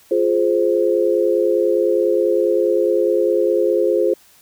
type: chord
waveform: sine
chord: F minor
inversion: none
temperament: just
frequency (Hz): 349.2 / 419.1 / 523.8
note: F4 / Ab4 / C5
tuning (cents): 0 / +16 / +2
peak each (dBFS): -18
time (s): 0.11-4.14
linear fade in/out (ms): 5
effects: white hiss -51 dBFS RMS until 4.41 s